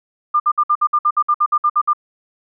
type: tone bursts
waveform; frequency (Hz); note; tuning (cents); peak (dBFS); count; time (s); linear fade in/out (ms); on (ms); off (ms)
sine; 1201; D6; +38; -11; 14; 0.34-1.934; 10; 60; 58
effects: none